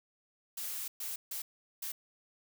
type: noise bursts at uneven times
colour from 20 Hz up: blue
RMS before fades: -39 dBFS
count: 4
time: 0.57-0.88 / 1-1.16 / 1.31-1.42 / 1.82-1.92 s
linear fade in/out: 5 ms
effects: none